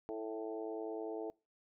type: harmonic tone with a mistuned harmonic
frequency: 110 Hz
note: A2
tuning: in tune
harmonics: 3 / 4 / 5 / 6 / 7 / 8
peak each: -44 / -41 / -53 / -46 / -51 / -55 dBFS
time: 0.09-1.3 s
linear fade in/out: 0 ms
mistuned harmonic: 5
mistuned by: +17 cents
effects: noise-tail reverb RT60 0.3 s tail -25 dB re dry